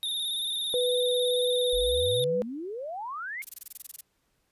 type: tone with vibrato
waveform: square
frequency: 3660 Hz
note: A#7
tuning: 32 cents flat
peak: -29 dBFS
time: 0.03-2.24 s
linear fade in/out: 0 ms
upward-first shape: square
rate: 18 Hz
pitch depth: 43 cents each way
type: tone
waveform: sine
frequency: 495.6 Hz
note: B4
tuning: 6 cents sharp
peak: -24 dBFS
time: 0.74-2.42 s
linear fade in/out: 0 ms
type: exponential sweep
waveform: sine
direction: up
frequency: 41.61 to 2214 Hz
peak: -33 dBFS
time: 1.73-3.42 s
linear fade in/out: 0 ms
type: noise bursts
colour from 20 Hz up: violet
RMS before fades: -37 dBFS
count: 13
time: 3.42-4.01 s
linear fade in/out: 5 ms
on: 26 ms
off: 21 ms
effects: pink hiss -73 dBFS RMS until 4.51 s + resampled to 32000 Hz